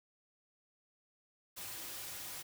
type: noise with comb filter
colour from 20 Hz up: white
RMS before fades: -45 dBFS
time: 1.56-2.43 s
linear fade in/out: 20 ms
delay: 4.5 ms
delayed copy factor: -0.5
effects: none